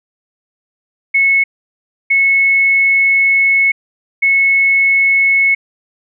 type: tone bursts at uneven times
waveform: sine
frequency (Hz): 2195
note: C#7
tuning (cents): -18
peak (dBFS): -8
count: 3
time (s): 1.14-1.44 / 2.1-3.72 / 4.22-5.55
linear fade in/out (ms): 10
effects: none